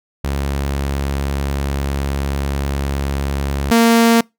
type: tone pair in turn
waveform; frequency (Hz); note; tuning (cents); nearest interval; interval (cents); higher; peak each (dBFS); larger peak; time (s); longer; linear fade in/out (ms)
sawtooth; 69.5 / 230.7; C#2 / A#3; +5 / -18; octave + major sixth; 2077; second; -14 / -5; second; 0.24-3.71 / 3.71-4.21; first; 5
effects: noise-tail reverb RT60 0.2 s tail -26 dB re dry